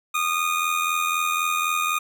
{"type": "tone with amplitude modulation", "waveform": "25% pulse", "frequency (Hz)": 1229, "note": "D#6", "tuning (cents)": -22, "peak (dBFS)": -15, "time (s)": [0.14, 1.99], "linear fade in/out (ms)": 10, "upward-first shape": "sine", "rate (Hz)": 83.9, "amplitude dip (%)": 55, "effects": []}